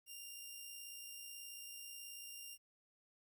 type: tone with amplitude modulation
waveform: 10% pulse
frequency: 2794 Hz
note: F7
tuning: in tune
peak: -39 dBFS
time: 0.06-2.58 s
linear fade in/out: 50 ms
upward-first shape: sine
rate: 58.4 Hz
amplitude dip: 30%
effects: 13-bit